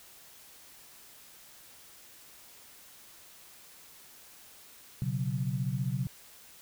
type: chord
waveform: sine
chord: B suspended second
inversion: none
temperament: equal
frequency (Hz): 123.47 / 138.59 / 185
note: B2 / C#3 / F#3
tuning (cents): 0 / 0 / 0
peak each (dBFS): -33 / -32 / -36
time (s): 5.02-6.07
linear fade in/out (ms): 0
effects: white hiss -54 dBFS RMS until 6.61 s